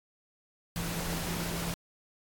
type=tone in noise; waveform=sine; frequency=170 Hz; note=F3; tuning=46 cents flat; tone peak=-36 dBFS; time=0.76-1.74 s; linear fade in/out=0 ms; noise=pink; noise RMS=-36 dBFS; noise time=0.76-1.74 s; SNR=-3 dB; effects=AAC 64 kbps